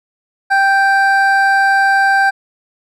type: tone pair together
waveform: triangle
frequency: 784 / 1568 Hz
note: G5 / G6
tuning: 0 / 0 cents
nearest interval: octave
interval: 1200 cents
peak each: -10 dBFS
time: 0.5-2.31 s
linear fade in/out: 20 ms
effects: none

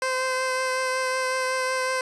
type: tone with vibrato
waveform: 15% pulse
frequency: 517 Hz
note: C5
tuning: 21 cents flat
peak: -17 dBFS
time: 0.02-2.01 s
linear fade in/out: 2 ms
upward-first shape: triangle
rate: 5.4 Hz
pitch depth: 15 cents each way
effects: resampled to 24000 Hz + 9-bit

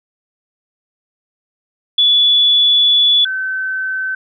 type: tone pair in turn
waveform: sine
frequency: 3433 / 1532 Hz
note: A7 / G6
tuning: -43 / -40 cents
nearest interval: octave + major second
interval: 1397 cents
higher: first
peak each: -8 / -17 dBFS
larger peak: first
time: 1.98-3.25 / 3.25-4.15 s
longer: first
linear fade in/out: 5 ms
effects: none

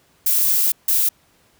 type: noise bursts at uneven times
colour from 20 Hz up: violet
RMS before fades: -17 dBFS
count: 2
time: 0.26-0.72 / 0.88-1.09 s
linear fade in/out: 5 ms
effects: pink hiss -58 dBFS RMS until 1.59 s + high-pass 60 Hz 12 dB/octave

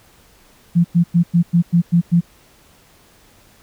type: tone bursts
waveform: sine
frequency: 171.6 Hz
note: F3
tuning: 30 cents flat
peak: -9 dBFS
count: 8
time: 0.75-2.21 s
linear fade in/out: 20 ms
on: 95 ms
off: 100 ms
effects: pink hiss -51 dBFS RMS until 3.62 s

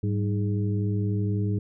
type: harmonic tone with a mistuned harmonic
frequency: 103.83 Hz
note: G#2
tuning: in tune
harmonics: 1 / 2 / 3 / 4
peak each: -24 / -30 / -34 / -36 dBFS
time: 0.03-1.59 s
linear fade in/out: 5 ms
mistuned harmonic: 2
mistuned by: -110 cents
effects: none

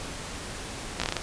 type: slowing click train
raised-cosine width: 0.2 ms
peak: -9 dBFS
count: 7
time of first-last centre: 1-1.167 s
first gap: 16 ms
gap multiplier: 1.22
effects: pink hiss -37 dBFS RMS until 1.22 s + resampled to 22050 Hz

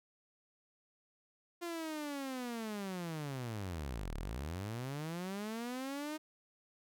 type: linear two-way sweep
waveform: sawtooth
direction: down then up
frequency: 349.2 to 33.7 to 312.3 Hz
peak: -35 dBFS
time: 1.61-6.18 s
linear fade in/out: 20 ms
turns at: 4.15 s
effects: none

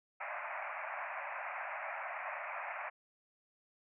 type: band-pass noise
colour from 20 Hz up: pink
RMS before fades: -42 dBFS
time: 0.2-2.9 s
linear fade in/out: 10 ms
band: 590 to 2500 Hz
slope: 96 dB/octave
effects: none

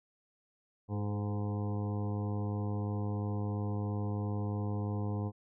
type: harmonic tone with a mistuned harmonic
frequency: 103 Hz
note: G#2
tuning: 14 cents flat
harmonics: 1 / 2 / 3 / 4 / 5 / 7 / 8 / 9 / 10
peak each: -33 / -39 / -43 / -45 / -47 / -50 / -51 / -52 / -53 dBFS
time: 0.88-5.32 s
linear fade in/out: 50 ms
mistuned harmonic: 4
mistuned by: +23 cents
effects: none

